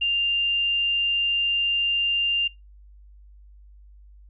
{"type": "tone", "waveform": "sine", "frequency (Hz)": 2794, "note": "F7", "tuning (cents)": 0, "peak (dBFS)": -20, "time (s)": [0.01, 2.48], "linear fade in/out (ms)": 10, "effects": ["noise-tail reverb RT60 0.2 s tail -22 dB re dry", "added 50 Hz sine -46 dBFS peak until 4.29 s"]}